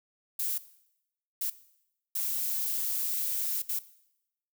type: noise bursts at uneven times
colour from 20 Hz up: violet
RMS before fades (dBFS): -31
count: 4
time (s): 0.39-0.58 / 1.41-1.5 / 2.15-3.62 / 3.69-3.79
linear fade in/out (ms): 5
effects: noise-tail reverb RT60 0.8 s tail -17 dB re dry